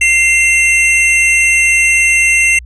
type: tone pair together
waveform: square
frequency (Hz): 2097 / 2716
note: C7 / F7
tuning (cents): +3 / -49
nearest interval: major third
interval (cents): 448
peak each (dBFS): -11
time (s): 0.01-2.59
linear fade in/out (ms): 5
effects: added 60 Hz sine -29 dBFS peak until 2.65 s + resampled to 22050 Hz